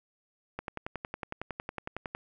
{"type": "click train", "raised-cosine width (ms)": 0.5, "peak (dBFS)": -20, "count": 18, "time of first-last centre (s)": [0.59, 2.15], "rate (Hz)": 10.9, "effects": []}